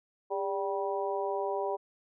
harmonic tone with a mistuned harmonic, 194.4 Hz, G3, 14 cents flat, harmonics 2 / 3 / 4 / 5, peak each -33 / -35 / -36 / -37 dBFS, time 0.3-1.77 s, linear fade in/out 20 ms, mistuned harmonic 2, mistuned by +56 cents, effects none

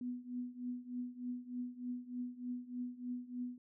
sine tone with tremolo, 246.9 Hz, B3, in tune, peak -36 dBFS, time 0.01-3.58 s, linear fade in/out 2 ms, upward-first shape triangle, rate 3.3 Hz, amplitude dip 90%, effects none

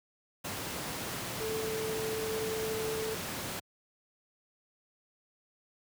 sine tone in noise, 440 Hz, A4, in tune, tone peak -33 dBFS, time 1.4-3.15 s, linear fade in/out 10 ms, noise pink, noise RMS -37 dBFS, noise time 0.44-3.6 s, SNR +1 dB, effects high-pass 100 Hz 12 dB/octave

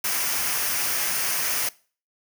white noise with comb filter, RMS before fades -25 dBFS, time 0.04-1.69 s, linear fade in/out 5 ms, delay 0.26 ms, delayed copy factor -0.5, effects noise-tail reverb RT60 0.4 s tail -22 dB re dry

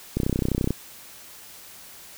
click train, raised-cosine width 3 ms, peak -10 dBFS, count 18, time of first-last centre 0.17-0.706 s, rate 31.7 Hz, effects white hiss -45 dBFS RMS until 2.17 s

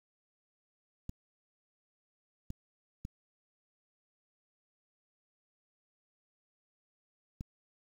clicks, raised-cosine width 5 ms, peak -27 dBFS, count 4, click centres 1.094 / 2.504 / 3.051 / 7.409 s, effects 9-bit

